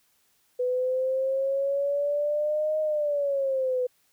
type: exponential two-way sweep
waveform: sine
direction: up then down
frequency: 496.1 to 622.3 to 496.1 Hz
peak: -23 dBFS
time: 0.59-3.87 s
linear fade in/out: 10 ms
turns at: 2.8 s
effects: white hiss -67 dBFS RMS until 4.12 s